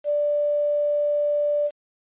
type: tone with quantisation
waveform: sine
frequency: 587.3 Hz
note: D5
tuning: in tune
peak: -19 dBFS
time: 0.04-1.71 s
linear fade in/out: 50 ms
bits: 8
effects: resampled to 8000 Hz